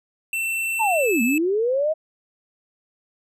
square tone with pitch glide, 2685 to 2615 Hz, E7 to E7, +31 to -15 cents, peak -23 dBFS, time 0.33-1.38 s, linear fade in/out 2 ms, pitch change -46 cents, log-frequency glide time 0.99-1.08 s
sine linear two-way sweep, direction down then up, 932.3 to 219.3 to 644 Hz, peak -18 dBFS, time 0.79-1.94 s, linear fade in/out 20 ms, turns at 1.22 s
effects none

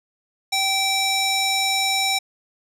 square tone with band-pass filter, 775 Hz, G5, 20 cents flat, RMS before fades -21 dBFS, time 0.52-2.19 s, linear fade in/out 10 ms, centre 4800 Hz, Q 0.98, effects none

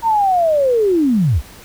sine linear sweep, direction down, 932.3 to 50.8 Hz, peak -11 dBFS, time 0.02-1.42 s, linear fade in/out 50 ms, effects pink hiss -40 dBFS RMS until 1.64 s

